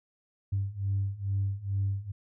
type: beating tone pair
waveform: sine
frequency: 97.3 / 99.6 Hz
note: G2 / G2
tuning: -12 / +28 cents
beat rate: 2.3 Hz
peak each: -31 / -29 dBFS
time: 0.52-2.12 s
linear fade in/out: 10 ms
effects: tanh soft clip ceiling -21 dBFS